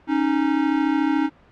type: tone pair together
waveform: square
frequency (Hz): 275.9 / 309.7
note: C#4 / D#4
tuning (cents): -8 / -8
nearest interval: major second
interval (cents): 200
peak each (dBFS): -22 / -21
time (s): 0.07-1.3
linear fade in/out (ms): 50
effects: pink hiss -53 dBFS RMS until 1.51 s + low-pass 2000 Hz 12 dB/octave